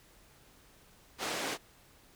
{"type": "band-pass noise", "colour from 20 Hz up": "pink", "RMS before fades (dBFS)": -36, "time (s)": [1.18, 1.58], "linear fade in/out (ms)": 50, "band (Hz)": [300, 7800], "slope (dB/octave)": 12, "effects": ["pink hiss -61 dBFS RMS until 2.15 s"]}